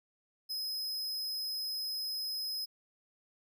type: tone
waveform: 45% pulse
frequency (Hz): 5090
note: D#8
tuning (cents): +39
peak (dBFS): -35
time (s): 0.49-2.66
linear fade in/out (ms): 20
effects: none